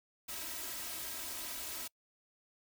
white noise with comb filter, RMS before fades -42 dBFS, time 0.28-1.88 s, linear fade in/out 10 ms, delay 3.1 ms, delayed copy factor +0.8, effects noise-tail reverb RT60 0.1 s tail -26 dB re dry

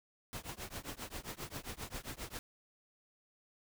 pink noise with tremolo, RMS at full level -41 dBFS, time 0.33-2.39 s, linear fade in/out 0 ms, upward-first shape triangle, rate 7.5 Hz, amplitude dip 100%, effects none

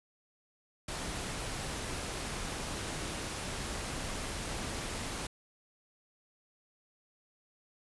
pink noise, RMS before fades -38 dBFS, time 0.88-5.27 s, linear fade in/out 5 ms, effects resampled to 24000 Hz

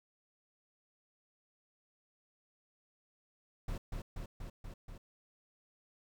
brown noise with echo, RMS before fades -38 dBFS, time 3.68-3.78 s, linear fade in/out 5 ms, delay 240 ms, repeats 5, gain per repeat -2 dB, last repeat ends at 4.98 s, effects none

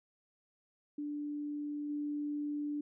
sine tone with level steps, 293.7 Hz, D4, in tune, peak -36 / -34 dBFS, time 0.98-2.81 s, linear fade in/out 5 ms, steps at 1.89 s, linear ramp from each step 10 ms, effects none

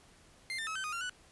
30% pulse tone with pitch steps, 2093 / 1797 / 1288 / 1539 / 1238 / 1380 / 1483 Hz, C7 / A6 / E6 / G6 / D#6 / F6 / F#6, 0 / +36 / -41 / -32 / -9 / -21 / +4 cents, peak -33 dBFS, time 0.5-1.095 s, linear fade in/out 0 ms, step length 85 ms, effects pink hiss -61 dBFS RMS until 1.31 s + resampled to 24000 Hz

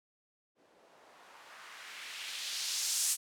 violet noise with low-pass filter sweep, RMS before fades -39 dBFS, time 0.55-3.17 s, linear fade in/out 50 ms, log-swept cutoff 380 to 8600 Hz, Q 1.3, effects none

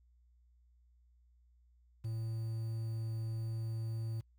triangle tone with quantisation, 112.4 Hz, A2, 37 cents sharp, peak -34 dBFS, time 2.04-4.21 s, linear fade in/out 10 ms, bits 10, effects noise-tail reverb RT60 0.1 s tail -23 dB re dry + added 60 Hz sine -64 dBFS peak until 4.38 s

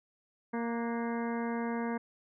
harmonic tone with a mistuned harmonic, 233.1 Hz, A#3, in tune, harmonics 1 / 2 / 3 / 4 / 5 / 6 / 7 / 8 / 9, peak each -33 / -38 / -43 / -41 / -47 / -51 / -46 / -52 / -49 dBFS, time 0.53-1.98 s, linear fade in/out 10 ms, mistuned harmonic 6, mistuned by +77 cents, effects none

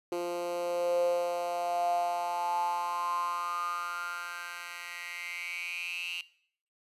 10% pulse tone with high-pass filter sweep, 174.3 Hz, F3, 3 cents flat, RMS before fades -33 dBFS, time 0.12-6.21 s, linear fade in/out 2 ms, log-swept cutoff 390 to 2800 Hz, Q 9.3, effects noise-tail reverb RT60 0.6 s tail -19 dB re dry + resampled to 32000 Hz

